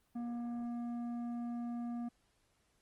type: tone with tanh clipping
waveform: sine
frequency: 237.9 Hz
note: A#3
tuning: 35 cents sharp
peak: -39 dBFS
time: 0.15-2.09 s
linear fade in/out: 10 ms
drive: 9 dB
effects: pink hiss -75 dBFS RMS until 2.81 s + Opus 24 kbps